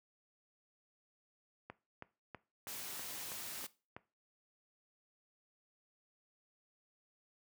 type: click train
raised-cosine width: 0.5 ms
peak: -31 dBFS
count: 8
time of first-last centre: 1.7-3.965 s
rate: 3.09 Hz
type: noise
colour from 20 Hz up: white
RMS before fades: -45 dBFS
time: 2.67-3.67 s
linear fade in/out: 10 ms
effects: noise-tail reverb RT60 0.3 s tail -18 dB re dry + high-pass 80 Hz 12 dB/octave